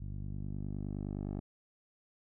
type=tone with low-pass filter sweep; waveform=10% pulse; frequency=49.67 Hz; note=G1; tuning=24 cents sharp; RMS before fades=-39 dBFS; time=0-1.4 s; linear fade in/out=10 ms; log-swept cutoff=120 to 560 Hz; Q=0.78; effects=none